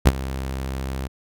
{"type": "tone with ADSR envelope", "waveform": "sawtooth", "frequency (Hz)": 66.3, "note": "C2", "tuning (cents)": 23, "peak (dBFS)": -4, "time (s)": [0.05, 1.08], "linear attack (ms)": 22, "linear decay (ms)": 36, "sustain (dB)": -18, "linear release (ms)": 19, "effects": []}